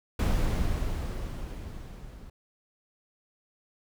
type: noise with level ramp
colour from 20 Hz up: brown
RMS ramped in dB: -23 to -46 dBFS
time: 0.19-2.3 s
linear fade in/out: 5 ms
effects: none